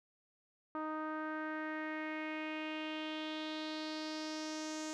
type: tone with low-pass filter sweep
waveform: sawtooth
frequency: 310.7 Hz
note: D#4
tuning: 2 cents flat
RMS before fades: -41 dBFS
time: 0.75-4.93 s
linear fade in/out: 0 ms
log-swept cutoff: 1200 to 6800 Hz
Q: 3.5
effects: none